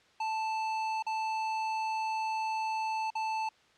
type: tone with dropouts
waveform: square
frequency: 880 Hz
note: A5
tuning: in tune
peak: -31 dBFS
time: 0.2-3.49 s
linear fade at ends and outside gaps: 5 ms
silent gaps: 1.025-1.065 / 3.104-3.152 s
effects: white hiss -63 dBFS RMS until 3.77 s + low-pass 4000 Hz 12 dB/octave